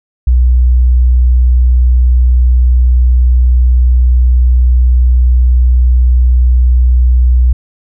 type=tone; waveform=sine; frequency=61.74 Hz; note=B1; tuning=in tune; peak=-4 dBFS; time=0.27-7.53 s; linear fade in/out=5 ms; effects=none